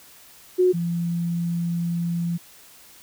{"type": "tone pair in turn", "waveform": "sine", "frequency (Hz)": [365, 170.77], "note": ["F#4", "F3"], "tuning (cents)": [-24, -39], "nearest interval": "octave + minor second", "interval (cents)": 1315, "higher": "first", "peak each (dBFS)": [-14, -22], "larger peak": "first", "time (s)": [[0.58, 0.73], [0.73, 2.38]], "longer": "second", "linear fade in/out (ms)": 20, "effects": ["white hiss -49 dBFS RMS until 3.02 s"]}